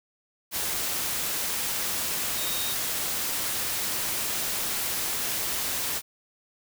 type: tone in noise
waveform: sine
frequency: 3729 Hz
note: A#7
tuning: in tune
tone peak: -34 dBFS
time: 2.36-2.76 s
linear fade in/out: 50 ms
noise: white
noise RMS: -29 dBFS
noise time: 0.51-6.02 s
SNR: -8 dB
effects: none